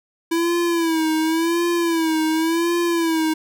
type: tone with vibrato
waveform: square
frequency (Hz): 329.6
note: E4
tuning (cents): 0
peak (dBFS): -18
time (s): 0.31-3.34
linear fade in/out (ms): 10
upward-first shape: sine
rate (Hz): 0.91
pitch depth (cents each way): 79
effects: none